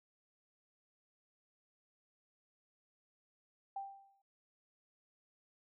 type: tone with exponential decay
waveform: sine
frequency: 787 Hz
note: G5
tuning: 7 cents sharp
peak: -37 dBFS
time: 3.76-4.22 s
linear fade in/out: 5 ms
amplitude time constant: 100 ms
effects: none